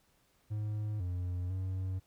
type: tone with pitch steps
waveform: triangle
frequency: 106.1 / 89.6 / 93.8 Hz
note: G#2 / F2 / F#2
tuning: +38 / +45 / +24 cents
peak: -31 dBFS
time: 0.5-2 s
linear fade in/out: 20 ms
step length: 500 ms
effects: pink hiss -71 dBFS RMS until 2.06 s